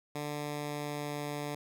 10% pulse tone with pitch glide, 147.6 to 146.5 Hz, D3 to D3, +9 to -4 cents, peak -27 dBFS, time 0.15-1.55 s, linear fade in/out 5 ms, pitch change -13 cents, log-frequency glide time 0.33-1.27 s, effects none

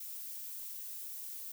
violet noise, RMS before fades -44 dBFS, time 0-1.52 s, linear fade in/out 5 ms, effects none

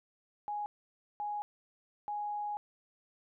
sine tone bursts at uneven times, 830.6 Hz, G#5, in tune, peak -34 dBFS, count 3, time 0.48-0.66 / 1.2-1.42 / 2.08-2.57 s, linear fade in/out 0 ms, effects none

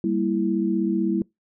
sine chord, E diminished, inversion first, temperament equal with one note detuned, 197.25 / 233.1 / 329.6 Hz, G3 / Bb3 / E4, +11 / 0 / 0 cents, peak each -24 / -27 / -23 dBFS, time 0.04-1.22 s, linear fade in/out 2 ms, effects noise-tail reverb RT60 0.2 s tail -26 dB re dry

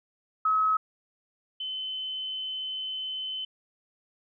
sine tone pair in turn, 1282 / 3049 Hz, E6 / G7, -49 / -49 cents, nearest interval octave + minor third, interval 1500 cents, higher second, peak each -21 / -31 dBFS, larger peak first, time 0.45-0.77 / 1.6-3.45 s, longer second, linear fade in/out 5 ms, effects none

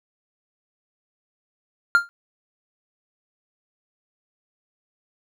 triangle tone with exponential decay, 1398 Hz, F6, 1 cent sharp, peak -7 dBFS, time 1.95-2.09 s, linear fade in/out 0 ms, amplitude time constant 29 ms, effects none

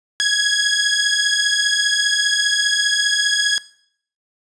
15% pulse beating tone pair, 1658 / 1673 Hz, G#6 / G#6, -3 / +12 cents, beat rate 15 Hz, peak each -12 dBFS, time 0.2-3.58 s, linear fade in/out 0 ms, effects noise-tail reverb RT60 0.6 s tail -18 dB re dry + resampled to 22050 Hz

